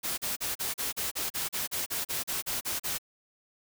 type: noise bursts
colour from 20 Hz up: white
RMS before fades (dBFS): -32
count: 16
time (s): 0.03-2.985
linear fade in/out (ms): 20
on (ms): 150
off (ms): 37
effects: none